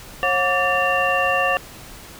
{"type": "tone cluster", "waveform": "sine", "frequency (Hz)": [544, 724, 1156, 1781, 2760], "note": ["C#5", "F#5", "D6", "A6", "F7"], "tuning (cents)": [-33, -38, -28, 21, -21], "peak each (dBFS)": -23, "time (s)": [0.23, 1.57], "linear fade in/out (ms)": 0, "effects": ["pink hiss -40 dBFS RMS until 2.19 s"]}